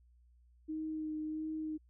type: tone with vibrato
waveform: sine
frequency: 311.1 Hz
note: D#4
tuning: in tune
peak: -36 dBFS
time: 0.68-1.78 s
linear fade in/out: 20 ms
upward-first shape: sine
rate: 1.5 Hz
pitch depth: 16 cents each way
effects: added 60 Hz sine -62 dBFS peak until 1.89 s